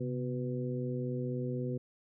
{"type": "harmonic tone with a mistuned harmonic", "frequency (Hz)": 124.1, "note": "B2", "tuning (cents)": 9, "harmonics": [1, 2, 3, 4], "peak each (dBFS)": [-35, -38, -40, -41], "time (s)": [0, 1.78], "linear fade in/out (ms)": 10, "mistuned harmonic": 1, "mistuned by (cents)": 100, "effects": []}